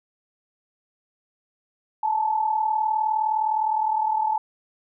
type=tone pair together; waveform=sine; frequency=864.4 / 904 Hz; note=A5 / A5; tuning=-31 / +47 cents; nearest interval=minor second; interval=78 cents; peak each=-21 / -27 dBFS; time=2.03-4.38 s; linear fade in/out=5 ms; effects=none